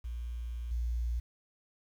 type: tone with level steps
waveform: sine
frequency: 59 Hz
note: A#1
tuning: 22 cents sharp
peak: -35 / -29 dBFS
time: 0.04-1.2 s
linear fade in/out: 10 ms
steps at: 0.71 s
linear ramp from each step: 5 ms
effects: tanh soft clip ceiling -25 dBFS + 10-bit